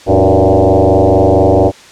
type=tone with frequency modulation; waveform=sine; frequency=107.9 Hz; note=A2; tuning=33 cents flat; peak=-5 dBFS; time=0.06-1.72 s; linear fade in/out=50 ms; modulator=95.7 Hz; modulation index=6.7; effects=white hiss -37 dBFS RMS until 1.91 s + low-pass 6000 Hz 12 dB/octave